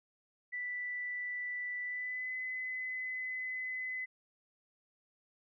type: tone with pitch glide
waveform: sine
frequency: 1975.5 to 2022 Hz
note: B6 to B6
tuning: 0 to +40 cents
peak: -36 dBFS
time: 0.52-4.06 s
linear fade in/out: 20 ms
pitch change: +40 cents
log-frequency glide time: 1.83-2.33 s
effects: none